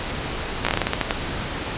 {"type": "slowing click train", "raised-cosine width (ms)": 0.3, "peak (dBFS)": -3, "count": 11, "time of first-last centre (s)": [0.65, 1.109], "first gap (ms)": 16, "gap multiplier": 1.22, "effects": ["pink hiss -28 dBFS RMS until 1.77 s", "resampled to 8000 Hz"]}